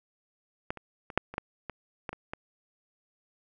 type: clicks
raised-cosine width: 0.5 ms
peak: -16 / -27 / -26 / -7 / -26 / -14 / -21 / -19 / -24 / -20 dBFS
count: 10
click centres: 0.705 / 0.773 / 1.102 / 1.176 / 1.34 / 1.381 / 1.697 / 2.092 / 2.13 / 2.335 s
effects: none